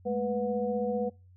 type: tone cluster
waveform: sine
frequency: 207.7 / 223.1 / 492.5 / 729 Hz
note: G#3 / A3 / B4 / F#5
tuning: 0 / +24 / -5 / -26 cents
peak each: -33 / -38 / -29 / -37 dBFS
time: 0.05-1.1 s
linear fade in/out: 20 ms
effects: noise-tail reverb RT60 0.3 s tail -26 dB re dry + added 91 Hz sine -53 dBFS peak until 1.36 s